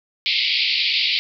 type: band-pass noise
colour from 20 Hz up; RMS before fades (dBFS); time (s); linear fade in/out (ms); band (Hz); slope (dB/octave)
white; -20; 0.26-1.19; 0; 2100 to 4800; 96
effects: none